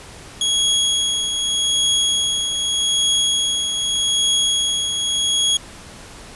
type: tone with tremolo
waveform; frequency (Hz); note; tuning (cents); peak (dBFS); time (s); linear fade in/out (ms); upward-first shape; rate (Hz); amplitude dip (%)
sawtooth; 3322; G#7; 0; -11; 0.41-5.57; 2; triangle; 0.83; 50
effects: pink hiss -39 dBFS RMS until 6.35 s + resampled to 24000 Hz